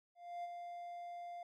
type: tone with ADSR envelope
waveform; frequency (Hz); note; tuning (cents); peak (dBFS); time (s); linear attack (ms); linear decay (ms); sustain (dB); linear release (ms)
triangle; 698; F5; -1; -38; 0.15-1.43; 290; 27; -5; 3
effects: none